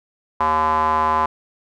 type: tone with band-pass filter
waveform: square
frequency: 78.3 Hz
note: D#2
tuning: 11 cents sharp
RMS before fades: -18 dBFS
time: 0.4-1.26 s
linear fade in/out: 5 ms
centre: 1000 Hz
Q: 6.8
effects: none